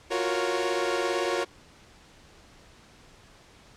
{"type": "chord", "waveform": "sawtooth", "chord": "Gb major seventh", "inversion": "third", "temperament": "equal with one note detuned", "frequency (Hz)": [349.2, 367, 466.2, 554.4], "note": ["F4", "Gb4", "Bb4", "Db5"], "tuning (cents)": [0, -14, 0, 0], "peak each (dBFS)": -27, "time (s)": [0.1, 1.45], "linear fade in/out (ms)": 20, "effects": ["pink hiss -54 dBFS RMS until 3.76 s", "low-pass 7000 Hz 12 dB/octave"]}